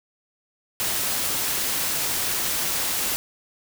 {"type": "noise", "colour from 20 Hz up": "white", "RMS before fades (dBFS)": -25, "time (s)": [0.8, 3.16], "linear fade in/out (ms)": 0, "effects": []}